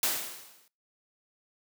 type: noise with exponential decay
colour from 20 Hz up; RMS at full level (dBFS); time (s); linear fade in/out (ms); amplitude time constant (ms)
white; -25; 0.03-0.68; 2; 140
effects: noise-tail reverb RT60 0.3 s tail -23 dB re dry + high-pass 200 Hz 12 dB/octave

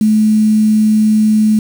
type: tone with quantisation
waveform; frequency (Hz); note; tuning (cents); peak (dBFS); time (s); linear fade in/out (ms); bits
sine; 215.4; A3; -37; -7; 0.01-1.59; 2; 5
effects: none

